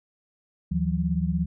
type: tone cluster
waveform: sine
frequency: 76.2 / 165 / 182 Hz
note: D#2 / E3 / F#3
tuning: -36 / +2 / -28 cents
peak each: -29 / -26 / -26 dBFS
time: 0.71-1.46 s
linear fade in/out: 10 ms
effects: none